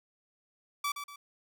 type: tone with echo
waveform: sawtooth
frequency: 1154 Hz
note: D6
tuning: 31 cents flat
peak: -26 dBFS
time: 0.84-0.92 s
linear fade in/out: 5 ms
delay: 120 ms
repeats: 2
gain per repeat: -8 dB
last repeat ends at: 1.16 s
effects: none